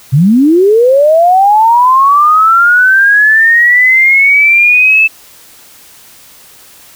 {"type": "linear sweep", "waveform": "sine", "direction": "up", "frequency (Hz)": [123.47, 2637], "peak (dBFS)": -3, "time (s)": [0.12, 5.08], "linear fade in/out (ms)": 20, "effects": ["white hiss -38 dBFS RMS until 6.95 s"]}